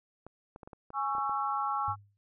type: clicks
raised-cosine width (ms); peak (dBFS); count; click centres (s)
1; -32; 9; 0.266 / 0.561 / 0.632 / 0.675 / 0.732 / 0.904 / 1.151 / 1.183 / 1.295
type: chord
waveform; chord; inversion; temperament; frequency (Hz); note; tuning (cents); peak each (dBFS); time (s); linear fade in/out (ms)
sine; C# minor; second; equal with one note detuned; 830.6 / 1108.7 / 1335.4; G#5 / C#6 / E6; 0 / 0 / +22; -33 / -33 / -34; 0.93-1.96; 50
type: tone with exponential decay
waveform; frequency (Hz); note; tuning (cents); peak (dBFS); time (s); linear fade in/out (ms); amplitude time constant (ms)
sine; 101.4; G#2; -41; -35; 1.88-2.17; 0; 63
effects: none